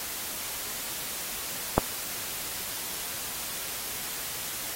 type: click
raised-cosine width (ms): 1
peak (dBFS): -4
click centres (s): 1.78
effects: white hiss -35 dBFS RMS until 4.75 s + AAC 48 kbps